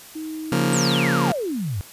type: tone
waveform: sine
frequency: 314.2 Hz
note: D#4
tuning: 17 cents sharp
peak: -28 dBFS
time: 0.15-0.75 s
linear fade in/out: 10 ms
type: chord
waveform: sawtooth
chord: Bb minor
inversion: first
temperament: just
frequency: 139.85 / 174.81 / 233.1 Hz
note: Db3 / F3 / Bb3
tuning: +16 / +2 / 0 cents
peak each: -19 dBFS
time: 0.52-1.32 s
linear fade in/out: 2 ms
type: exponential sweep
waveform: sine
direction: down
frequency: 8360 to 85.1 Hz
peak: -23 dBFS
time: 0.73-1.81 s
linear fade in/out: 0 ms
effects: white hiss -43 dBFS RMS until 1.92 s + resampled to 32000 Hz